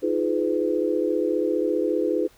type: chord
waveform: sine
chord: F half-diminished seventh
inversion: third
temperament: just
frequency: 314.3 / 349.2 / 419.1 / 502.9 Hz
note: Eb4 / F4 / Ab4 / Cb5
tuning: +18 / 0 / +16 / +31 cents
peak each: -26 dBFS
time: 0.02-2.28 s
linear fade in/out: 20 ms
effects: pink hiss -56 dBFS RMS until 2.37 s